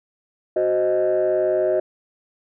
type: chord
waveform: sine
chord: C diminished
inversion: second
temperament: equal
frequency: 370 / 523.3 / 622.3 Hz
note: Gb4 / C5 / Eb5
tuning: 0 / 0 / 0 cents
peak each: -20 / -23 / -18 dBFS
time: 0.56-1.8 s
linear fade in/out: 5 ms
effects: tanh soft clip ceiling -12 dBFS